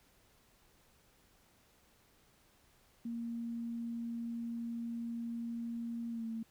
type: tone with pitch glide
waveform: sine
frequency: 233.1 to 225.7 Hz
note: A#3 to A3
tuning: 0 to +44 cents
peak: -37 dBFS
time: 3.05-6.43 s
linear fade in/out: 5 ms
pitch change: -56 cents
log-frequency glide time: 6.1-6.26 s
effects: pink hiss -68 dBFS RMS until 6.5 s